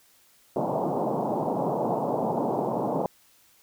white band-pass noise, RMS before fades -27 dBFS, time 0.56-3.06 s, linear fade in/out 0 ms, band 130 to 910 Hz, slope 48 dB/octave, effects white hiss -60 dBFS RMS until 3.62 s

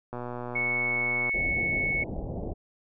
click train, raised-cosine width 1 ms, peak -22 dBFS, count 143, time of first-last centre 0.13-1.294 s, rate 122 Hz
sine tone, 2209 Hz, C#7, 7 cents flat, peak -25 dBFS, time 0.55-2.04 s, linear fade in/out 10 ms
pink low-pass noise, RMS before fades -34 dBFS, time 1.33-2.54 s, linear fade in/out 20 ms, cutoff 750 Hz, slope 48 dB/octave
effects none

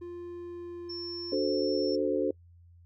triangle tone with pitch glide, 349.2 to 347 Hz, F4 to F4, 0 to -11 cents, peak -36 dBFS, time 0.01-1.35 s, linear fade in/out 10 ms, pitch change -11 cents, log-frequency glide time 0.26-0.97 s
sine tone, 5400 Hz, E8, 41 cents sharp, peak -38 dBFS, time 0.89-1.96 s, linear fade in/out 10 ms
sine chord, D dominant seventh, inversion none, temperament equal, 293.7 / 370 / 440 / 523.3 Hz, D4 / F#4 / A4 / C5, 0 / 0 / 0 / 0 cents, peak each -31 dBFS, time 1.32-2.31 s, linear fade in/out 5 ms
effects noise-tail reverb RT60 0.1 s tail -25 dB re dry + added 86 Hz sine -53 dBFS peak until 2.85 s

